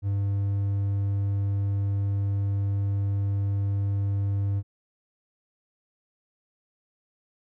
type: tone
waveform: triangle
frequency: 99.7 Hz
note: G2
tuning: 30 cents sharp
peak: -21 dBFS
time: 0.02-4.63 s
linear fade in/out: 50 ms
effects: none